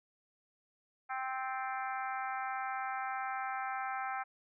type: harmonic tone with a mistuned harmonic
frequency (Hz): 261.6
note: C4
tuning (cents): 0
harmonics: 3 / 4 / 5 / 6 / 7 / 8 / 9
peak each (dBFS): -38 / -45 / -41 / -44 / -50 / -48 / -51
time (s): 1.09-4.24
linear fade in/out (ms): 20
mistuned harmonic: 7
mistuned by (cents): -30
effects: none